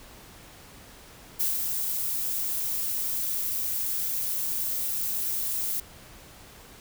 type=noise with ADSR envelope; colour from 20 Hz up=violet; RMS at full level=-25 dBFS; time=1.39-5.8 s; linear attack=16 ms; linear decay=170 ms; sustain=-4 dB; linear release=4 ms; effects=pink hiss -49 dBFS RMS until 6.8 s